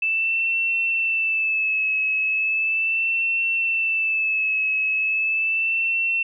sine tone with vibrato, 2637 Hz, E7, in tune, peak -19 dBFS, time 0.02-6.23 s, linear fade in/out 5 ms, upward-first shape sine, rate 0.37 Hz, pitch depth 42 cents each way, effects none

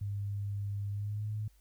sine tone with pitch glide, 101.1 to 106.68 Hz, G#2 to G#2, -46 to +47 cents, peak -33 dBFS, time 0.01-1.48 s, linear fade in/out 5 ms, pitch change +93 cents, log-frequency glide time 0.91-1.29 s, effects added 50 Hz sine -61 dBFS peak until 1.6 s + white hiss -71 dBFS RMS until 1.6 s

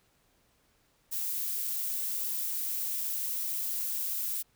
violet noise, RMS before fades -33 dBFS, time 1.11-4.43 s, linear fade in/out 20 ms, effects pink hiss -69 dBFS RMS until 4.55 s

